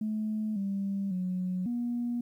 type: tone with pitch steps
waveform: sine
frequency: 215.5 / 197.1 / 183 / 239.9 Hz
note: A3 / G3 / F#3 / A#3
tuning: -36 / +10 / -19 / +50 cents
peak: -28 dBFS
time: 0.01-2.21 s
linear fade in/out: 5 ms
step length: 550 ms
effects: tanh soft clip ceiling -24 dBFS + 11-bit